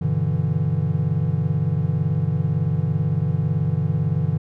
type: chord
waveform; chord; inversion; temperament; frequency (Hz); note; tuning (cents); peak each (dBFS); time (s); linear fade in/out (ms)
triangle; E minor seventh; first; equal; 98 / 123.47 / 146.83 / 164.81; G2 / B2 / D3 / E3; 0 / 0 / 0 / 0; -24 / -24 / -20 / -22; 0.01-4.38; 10
effects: none